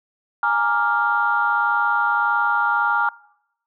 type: chord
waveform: sine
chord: Bb dominant seventh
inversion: third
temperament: equal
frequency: 830.6 / 932.3 / 1174.7 / 1396.9 Hz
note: Ab5 / Bb5 / D6 / F6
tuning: 0 / 0 / 0 / 0 cents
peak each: -23 / -22 / -25 / -19 dBFS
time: 0.43-3.09 s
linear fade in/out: 2 ms
effects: noise-tail reverb RT60 0.8 s tail -23 dB re dry + tanh soft clip ceiling -7 dBFS